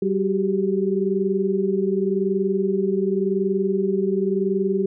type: tone cluster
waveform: sine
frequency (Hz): 192.8 / 377.2 / 398.1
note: G3 / F#4 / G4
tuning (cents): -28 / +33 / +27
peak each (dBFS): -23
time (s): 0.02-4.86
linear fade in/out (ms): 5
effects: none